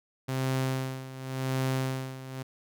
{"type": "tone with tremolo", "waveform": "sawtooth", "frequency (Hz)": 131.5, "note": "C3", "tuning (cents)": 9, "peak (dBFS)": -22, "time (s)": [0.28, 2.43], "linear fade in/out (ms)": 10, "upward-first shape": "sine", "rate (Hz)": 0.9, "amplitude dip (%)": 80, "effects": []}